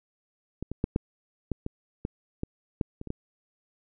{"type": "clicks", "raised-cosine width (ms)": 3, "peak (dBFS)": [-20, -20, -12, -10, -15, -19, -17, -17, -13, -24, -25, -18], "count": 12, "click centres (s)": [0.626, 0.716, 0.841, 0.961, 1.517, 1.664, 2.051, 2.434, 2.812, 3.014, 3.073, 3.104], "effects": []}